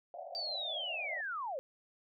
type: band-pass noise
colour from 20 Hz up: white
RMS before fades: -46 dBFS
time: 0.14-1.21 s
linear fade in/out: 2 ms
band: 570 to 740 Hz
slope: 96 dB/octave
type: linear sweep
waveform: sine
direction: down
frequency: 4699 to 493.5 Hz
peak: -36 dBFS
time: 0.35-1.59 s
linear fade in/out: 0 ms
effects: none